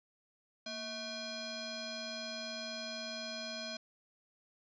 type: tone with frequency modulation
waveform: sine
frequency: 2397 Hz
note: D7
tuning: 35 cents sharp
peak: -39 dBFS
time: 0.66-3.77 s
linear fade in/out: 5 ms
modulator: 876 Hz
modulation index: 3.1
effects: none